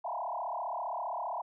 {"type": "tone with frequency modulation", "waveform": "sine", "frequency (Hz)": 832, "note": "G#5", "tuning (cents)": 3, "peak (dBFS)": -33, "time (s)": [0.04, 1.42], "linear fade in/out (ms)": 10, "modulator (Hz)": 35.2, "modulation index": 5.1, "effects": []}